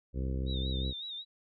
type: harmonic tone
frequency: 65.41 Hz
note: C2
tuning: in tune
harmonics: 1 / 2 / 3 / 4 / 5 / 6 / 7 / 8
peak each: -32 / -38 / -42 / -44 / -46 / -48 / -49 / -50 dBFS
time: 0.13-0.94 s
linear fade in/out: 50 ms
type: tone with vibrato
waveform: sine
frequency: 3729 Hz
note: A#7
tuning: in tune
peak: -38 dBFS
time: 0.46-1.25 s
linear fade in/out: 50 ms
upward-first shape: sine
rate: 5.4 Hz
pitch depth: 80 cents each way
effects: none